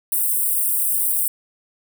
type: high-pass noise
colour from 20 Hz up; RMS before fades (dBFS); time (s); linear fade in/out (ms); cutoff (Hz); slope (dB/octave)
white; -20; 0.12-1.28; 2; 8300; 96
effects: none